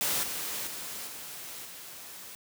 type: noise with level steps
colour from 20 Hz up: white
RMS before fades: -29 / -35 / -39 / -42 / -45 dBFS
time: 0.01-2.35 s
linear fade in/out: 0 ms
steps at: 0.23 / 0.67 / 1.07 / 1.65 s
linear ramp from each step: 2 ms
effects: high-pass 100 Hz 12 dB/octave